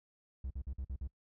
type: tone bursts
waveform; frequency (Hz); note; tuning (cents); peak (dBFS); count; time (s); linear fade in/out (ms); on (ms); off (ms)
triangle; 65.41; C2; 0; -35; 6; 0.44-1.075; 5; 65; 49
effects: noise-tail reverb RT60 0.1 s tail -23 dB re dry